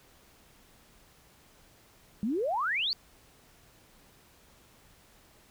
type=exponential sweep; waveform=sine; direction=up; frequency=196 to 4699 Hz; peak=-27 dBFS; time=2.23-2.93 s; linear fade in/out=0 ms; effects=pink hiss -60 dBFS RMS until 5.5 s